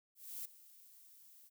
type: noise with ADSR envelope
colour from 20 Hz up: violet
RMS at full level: -43 dBFS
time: 0.15-1.5 s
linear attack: 300 ms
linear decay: 8 ms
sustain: -18 dB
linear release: 32 ms
effects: none